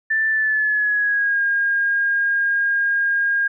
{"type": "tone with pitch glide", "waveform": "sine", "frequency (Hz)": [1767, 1620.3], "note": ["A6", "G#6"], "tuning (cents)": [7, -43], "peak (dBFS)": -16, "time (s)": [0.1, 3.48], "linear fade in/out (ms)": 10, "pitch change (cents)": -150, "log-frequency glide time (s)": [0.29, 1.41], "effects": []}